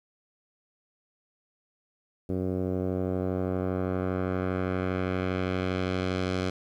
10% pulse tone with low-pass filter sweep, 92.5 Hz, F#2, in tune, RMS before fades -29 dBFS, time 2.29-6.5 s, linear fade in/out 5 ms, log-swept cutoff 420 to 5100 Hz, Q 0.99, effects 10-bit

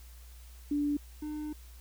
sine / triangle tone pair in turn, 290.9 / 302.3 Hz, D4 / D#4, -16 / -50 cents, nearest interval minor second, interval 66 cents, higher second, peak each -27 / -33 dBFS, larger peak first, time 0.71-0.97 / 1.22-1.53 s, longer second, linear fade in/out 5 ms, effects added 60 Hz sine -48 dBFS peak until 1.8 s + white hiss -59 dBFS RMS until 1.8 s

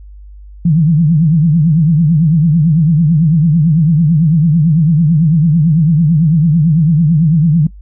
sine tone with vibrato, 158.9 Hz, D#3, 37 cents sharp, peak -6 dBFS, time 0.65-7.67 s, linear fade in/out 5 ms, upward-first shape triangle, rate 9 Hz, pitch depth 200 cents each way, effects noise-tail reverb RT60 0.1 s tail -19 dB re dry + added 50 Hz sine -31 dBFS peak until 7.81 s

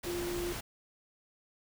sine tone in noise, 349.2 Hz, F4, in tune, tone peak -34 dBFS, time 0.06-0.53 s, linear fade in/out 10 ms, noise pink, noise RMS -40 dBFS, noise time 0.03-0.61 s, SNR +3 dB, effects none

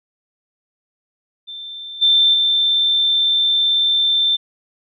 sine tone with level steps, 3561 Hz, A7, 20 cents sharp, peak -29 / -10 / -13 dBFS, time 1.47-4.37 s, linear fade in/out 20 ms, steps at 2.01 / 2.33 s, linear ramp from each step 20 ms, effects none

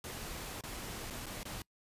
pink noise with dropouts, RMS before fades -43 dBFS, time 0.04-1.62 s, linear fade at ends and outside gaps 2 ms, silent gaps 0.61-0.636 / 1.102-1.106 / 1.259-1.265 / 1.432-1.453 s, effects noise-tail reverb RT60 0.1 s tail -24 dB re dry + resampled to 32000 Hz

